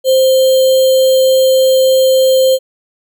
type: tone with sample-and-hold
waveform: sine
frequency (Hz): 523.3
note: C5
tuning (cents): 0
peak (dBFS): -6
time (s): 0.04-2.59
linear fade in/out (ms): 50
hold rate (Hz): 3675
effects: none